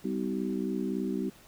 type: harmonic tone with a mistuned harmonic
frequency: 63.5 Hz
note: B1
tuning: 49 cents sharp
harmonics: 3 / 4 / 5 / 6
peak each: -33 / -34 / -35 / -36 dBFS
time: 0.04-1.3 s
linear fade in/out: 10 ms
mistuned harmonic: 3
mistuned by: +48 cents
effects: pink hiss -56 dBFS RMS until 1.47 s